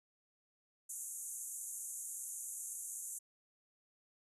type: band-pass noise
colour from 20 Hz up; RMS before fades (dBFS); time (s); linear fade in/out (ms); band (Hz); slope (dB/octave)
pink; -45; 0.89-3.19; 10; 6500 to 12000; 96
effects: none